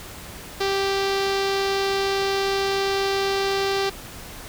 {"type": "tone with low-pass filter", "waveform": "sawtooth", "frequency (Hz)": 392, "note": "G4", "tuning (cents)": 0, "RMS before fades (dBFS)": -23, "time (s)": [0.6, 3.9], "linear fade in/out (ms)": 10, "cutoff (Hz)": 4600, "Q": 2.2, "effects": ["pink hiss -39 dBFS RMS until 4.48 s"]}